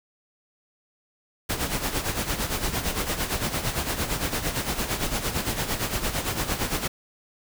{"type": "noise with tremolo", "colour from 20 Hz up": "pink", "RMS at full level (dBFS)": -25, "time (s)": [1.49, 6.88], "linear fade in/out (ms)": 10, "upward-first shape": "sine", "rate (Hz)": 8.8, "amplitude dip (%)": 65, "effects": []}